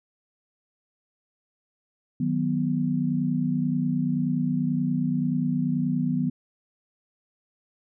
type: chord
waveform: sine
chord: B major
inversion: first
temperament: equal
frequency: 155.56 / 185 / 246.9 Hz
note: D#3 / F#3 / B3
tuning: 0 / 0 / 0 cents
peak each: -27 / -28 / -25 dBFS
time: 2.2-6.3 s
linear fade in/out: 5 ms
effects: none